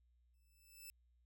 5% pulse tone with exponential growth, 2637 Hz, E7, in tune, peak -40 dBFS, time 0.34-0.9 s, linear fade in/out 0 ms, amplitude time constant 120 ms, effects added 60 Hz sine -70 dBFS peak until 1.25 s

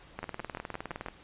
two click trains, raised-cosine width 0.5 ms, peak -22 / -21 dBFS, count 6 / 18, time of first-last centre 0.23-1.085 / 0.19-1.062 s, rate 5.85 / 19.5 Hz, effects pink hiss -55 dBFS RMS until 1.23 s + resampled to 8000 Hz

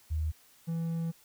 sine / triangle tone pair in turn, 78.1 / 165.49 Hz, D#2 / E3, +7 / +7 cents, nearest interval octave + minor second, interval 1300 cents, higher second, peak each -28 dBFS, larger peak neither, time 0.1-0.32 / 0.67-1.12 s, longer second, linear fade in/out 20 ms, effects white hiss -61 dBFS RMS until 1.24 s

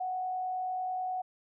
sine tone with frequency modulation, 740 Hz, F#5, in tune, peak -31 dBFS, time 0-1.22 s, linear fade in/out 10 ms, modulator 49.3 Hz, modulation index 0.21, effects none

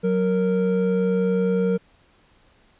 triangle tone pair together, 185 / 464.4 Hz, F#3 / A#4, 0 / -7 cents, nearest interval octave + major third, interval 1593 cents, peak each -19 dBFS, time 0.03-1.78 s, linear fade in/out 20 ms, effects pink hiss -58 dBFS RMS until 2.79 s + resampled to 8000 Hz

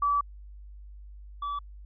sine / triangle tone pair in turn, 1151 / 1151 Hz, D6 / D6, -35 / -35 cents, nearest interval unison, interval 0 cents, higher neither, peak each -22 / -28 dBFS, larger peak first, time 0.02-0.21 / 1.42-1.59 s, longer first, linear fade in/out 5 ms, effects added 50 Hz sine -43 dBFS peak until 1.85 s + resampled to 11025 Hz

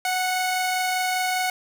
sawtooth tone pair together, 739 / 2192 Hz, F#5 / C#7, -2 / -20 cents, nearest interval octave + perfect fifth, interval 1882 cents, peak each -19 / -26 dBFS, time 0.05-1.5 s, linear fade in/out 2 ms, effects none

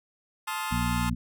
sawtooth chord, F dominant seventh, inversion first, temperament just, 873.1 / 1047.7 / 1257.2 / 1396.9 Hz, A5 / C6 / Eb6 / F6, -14 / +2 / +18 / 0 cents, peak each -30 / -31 / -33 / -34 dBFS, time 0.47-1.1 s, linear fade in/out 10 ms
harmonic tone, 59.5 Hz, A#1, 36 cents sharp, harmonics 1 / 2 / 3 / 4, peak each -31 / -31 / -31 / -31 dBFS, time 0.71-1.15 s, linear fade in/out 10 ms
effects none

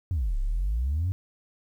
sine exponential two-way sweep, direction down then up, 97.9 to 31.9 to 97.9 Hz, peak -22 dBFS, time 0.11-1.12 s, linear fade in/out 0 ms, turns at 0.38 s, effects tanh soft clip ceiling -21 dBFS + 10-bit

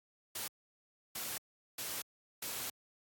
white noise bursts at uneven times, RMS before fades -40 dBFS, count 4, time 0.35-0.48 / 1.15-1.38 / 1.78-2.02 / 2.42-2.7 s, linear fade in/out 5 ms, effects high-pass 80 Hz 12 dB/octave + AAC 64 kbps

